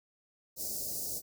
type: band-stop noise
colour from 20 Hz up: white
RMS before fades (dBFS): -37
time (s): 0.56-1.22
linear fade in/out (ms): 50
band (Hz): 680 to 4700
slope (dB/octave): 48
effects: none